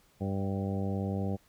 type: harmonic tone with a mistuned harmonic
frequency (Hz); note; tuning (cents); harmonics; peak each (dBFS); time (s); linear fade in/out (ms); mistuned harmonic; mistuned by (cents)
97.7; G2; -5; 1 / 2 / 3 / 4 / 5 / 6 / 7 / 8; -33 / -33 / -41 / -42 / -41 / -44 / -48 / -45; 0.2-1.37; 20; 7; -16
effects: pink hiss -65 dBFS RMS until 1.48 s